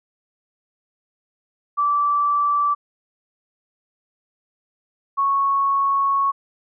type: tone pair in turn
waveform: sine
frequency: 1162 / 1105.4 Hz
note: D6 / C#6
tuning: -19 / -5 cents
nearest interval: minor second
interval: 86 cents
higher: first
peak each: -16 dBFS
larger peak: neither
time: 1.77-2.75 / 5.17-6.32 s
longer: second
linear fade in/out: 20 ms
effects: none